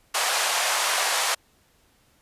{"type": "band-pass noise", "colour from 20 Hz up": "pink", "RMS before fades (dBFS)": -24, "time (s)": [0.14, 1.35], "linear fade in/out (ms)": 10, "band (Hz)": [660, 11000], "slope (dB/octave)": 24, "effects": ["pink hiss -62 dBFS RMS until 2.21 s", "resampled to 32000 Hz"]}